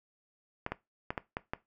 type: clicks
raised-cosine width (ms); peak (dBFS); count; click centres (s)
0.5; -18; 6; 0.664 / 0.72 / 1.105 / 1.178 / 1.369 / 1.535
effects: noise-tail reverb RT60 0.2 s tail -18 dB re dry